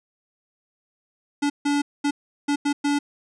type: tone bursts at uneven times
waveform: square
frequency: 287.6 Hz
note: D4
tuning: 36 cents flat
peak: -20 dBFS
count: 6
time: 1.42-1.5 / 1.65-1.82 / 2.04-2.11 / 2.48-2.56 / 2.65-2.73 / 2.84-2.99 s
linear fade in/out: 10 ms
effects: resampled to 22050 Hz